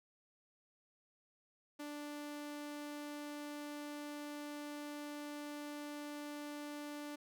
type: tone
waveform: sawtooth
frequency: 293.7 Hz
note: D4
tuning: in tune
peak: -40 dBFS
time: 1.79-7.16 s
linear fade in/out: 10 ms
effects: none